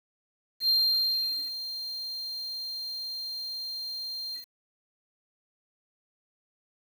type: tone with ADSR envelope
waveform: triangle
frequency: 4186 Hz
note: C8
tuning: in tune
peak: -19 dBFS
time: 0.6-4.46 s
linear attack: 86 ms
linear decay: 820 ms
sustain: -13 dB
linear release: 120 ms
effects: 8-bit